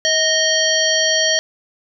harmonic tone with a mistuned harmonic, 635 Hz, D#5, 35 cents sharp, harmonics 1 / 3 / 5 / 7 / 9, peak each -20 / -20 / -20 / -20 / -20 dBFS, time 0.05-1.39 s, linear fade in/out 0 ms, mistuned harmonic 3, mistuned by -49 cents, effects none

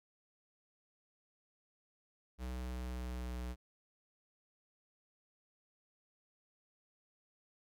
square tone with pitch glide, 62.7 to 61.34 Hz, B1 to B1, +27 to -11 cents, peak -40 dBFS, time 2.38-3.56 s, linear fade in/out 50 ms, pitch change -38 cents, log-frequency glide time 2.5-3.45 s, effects none

